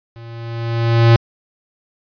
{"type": "tone with level ramp", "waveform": "square", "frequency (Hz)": 115.9, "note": "A#2", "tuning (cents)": -10, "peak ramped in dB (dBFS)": [-35, -6], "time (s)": [0.16, 1.16], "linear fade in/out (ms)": 0, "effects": ["resampled to 11025 Hz"]}